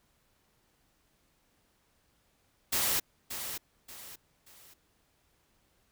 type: noise with echo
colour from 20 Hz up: white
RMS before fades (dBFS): -29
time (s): 2.72-3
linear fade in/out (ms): 10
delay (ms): 580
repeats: 3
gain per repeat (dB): -9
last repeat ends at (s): 4.74
effects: pink hiss -71 dBFS RMS until 5.91 s